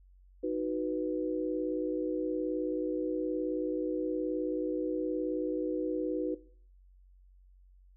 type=chord; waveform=sine; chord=B major; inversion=first; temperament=equal; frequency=311.1 / 370 / 493.9 Hz; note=D#4 / F#4 / B4; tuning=0 / 0 / 0 cents; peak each=-34 dBFS; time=0.43-6.35 s; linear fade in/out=10 ms; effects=noise-tail reverb RT60 0.5 s tail -18 dB re dry + added 46 Hz sine -56 dBFS peak until 7.96 s